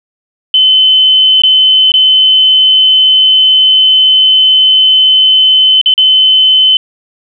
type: tone with dropouts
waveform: sine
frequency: 3049 Hz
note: G7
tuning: 49 cents flat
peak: -3 dBFS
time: 0.54-6.77 s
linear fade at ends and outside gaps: 2 ms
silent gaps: 1.42-1.435 / 1.919-1.939 / 5.814-5.859 / 5.94-5.978 s
effects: none